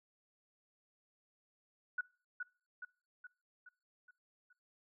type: tone with echo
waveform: sine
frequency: 1471 Hz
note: F#6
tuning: 11 cents flat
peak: -33 dBFS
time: 1.98-2.01 s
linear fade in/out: 5 ms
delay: 420 ms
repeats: 6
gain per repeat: -5 dB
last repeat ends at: 4.53 s
effects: noise-tail reverb RT60 0.4 s tail -23 dB re dry